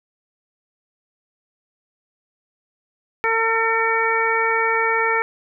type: harmonic tone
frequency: 452.1 Hz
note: A4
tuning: 47 cents sharp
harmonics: 1 / 2 / 3 / 4 / 5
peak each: -23 / -23 / -23 / -23 / -23 dBFS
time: 3.24-5.22 s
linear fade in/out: 0 ms
effects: none